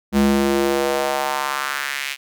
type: tone with high-pass filter sweep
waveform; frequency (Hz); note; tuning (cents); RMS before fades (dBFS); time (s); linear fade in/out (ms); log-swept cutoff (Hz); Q
square; 69.3; C#2; 0; -20; 0.12-2.17; 50; 180 to 2500; 2.2
effects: none